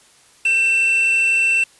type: tone with quantisation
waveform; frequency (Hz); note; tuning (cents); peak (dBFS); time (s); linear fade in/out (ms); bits
triangle; 2687; E7; +33; -12; 0.45-1.64; 5; 5
effects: white hiss -51 dBFS RMS until 1.79 s + resampled to 24000 Hz